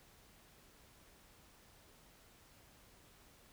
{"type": "silence", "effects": ["pink hiss -64 dBFS RMS until 3.52 s"]}